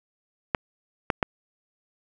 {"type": "clicks", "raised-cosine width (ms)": 0.5, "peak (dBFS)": -6, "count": 3, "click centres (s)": [0.548, 1.102, 1.228], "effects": []}